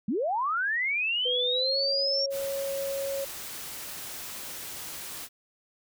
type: linear sweep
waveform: sine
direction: up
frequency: 180.8 to 5588 Hz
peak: -25 dBFS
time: 0.08-2.26 s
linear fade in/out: 5 ms
type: tone with pitch glide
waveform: sine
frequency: 496.4 to 550.8 Hz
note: B4 to C#5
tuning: +9 to -11 cents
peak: -29 dBFS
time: 1.25-3.25 s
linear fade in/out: 10 ms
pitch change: +180 cents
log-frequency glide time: 1.52-1.78 s
type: noise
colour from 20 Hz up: white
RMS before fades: -39 dBFS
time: 2.3-5.29 s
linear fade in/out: 50 ms
effects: none